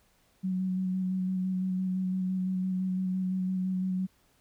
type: tone with vibrato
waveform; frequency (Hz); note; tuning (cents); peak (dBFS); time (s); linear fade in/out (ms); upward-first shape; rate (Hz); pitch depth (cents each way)
sine; 186; F#3; +9; -27; 0.43-4.07; 20; square; 5.9; 14
effects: pink hiss -67 dBFS RMS until 4.4 s